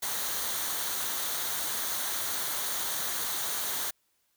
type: noise with comb filter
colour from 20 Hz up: white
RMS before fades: -32 dBFS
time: 0.02-3.91 s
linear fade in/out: 10 ms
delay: 0.39 ms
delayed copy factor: -0.5
effects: white hiss -73 dBFS RMS until 4.36 s